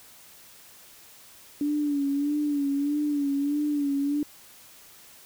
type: tone with vibrato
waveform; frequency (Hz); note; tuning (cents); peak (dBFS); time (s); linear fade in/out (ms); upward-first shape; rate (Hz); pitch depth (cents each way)
sine; 288; D4; -34; -23; 1.61-4.23; 2; sine; 1.6; 56
effects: white hiss -51 dBFS RMS until 5.25 s